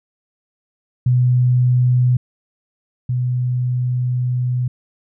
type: tone pair in turn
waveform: sine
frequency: 124.8 / 124.8 Hz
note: B2 / B2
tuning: +19 / +19 cents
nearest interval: unison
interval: 0 cents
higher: neither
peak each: -11 / -16 dBFS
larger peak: first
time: 1.06-2.17 / 3.09-4.68 s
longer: second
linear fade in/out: 5 ms
effects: none